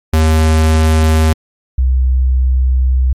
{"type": "tone pair in turn", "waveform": ["square", "sine"], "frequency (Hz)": [79, 64.08], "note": ["D#2", "C2"], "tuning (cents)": [27, -35], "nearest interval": "major third", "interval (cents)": 362, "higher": "first", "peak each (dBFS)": -8, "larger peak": "neither", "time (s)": [[0.13, 1.33], [1.78, 3.13]], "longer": "second", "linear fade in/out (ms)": 5, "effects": ["MP3 64 kbps"]}